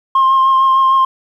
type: tone with vibrato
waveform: sine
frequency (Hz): 1063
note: C6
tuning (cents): +27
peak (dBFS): -6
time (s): 0.15-1.05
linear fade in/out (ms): 5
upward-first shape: triangle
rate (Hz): 6.6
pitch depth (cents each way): 22
effects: tanh soft clip ceiling -6 dBFS + 8-bit